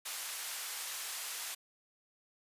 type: band-pass noise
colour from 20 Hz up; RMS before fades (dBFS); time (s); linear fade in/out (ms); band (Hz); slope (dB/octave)
white; -41; 0.05-1.55; 10; 830 to 13000; 12
effects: resampled to 32000 Hz